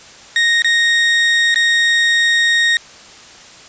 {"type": "tone with dropouts", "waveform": "30% pulse", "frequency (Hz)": 1863, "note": "A#6", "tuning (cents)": -2, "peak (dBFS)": -8, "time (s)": [0.36, 2.77], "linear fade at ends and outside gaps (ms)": 1, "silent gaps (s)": [[0.621, 0.645], [1.544, 1.558]], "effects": ["white hiss -39 dBFS RMS until 3.68 s", "resampled to 16000 Hz"]}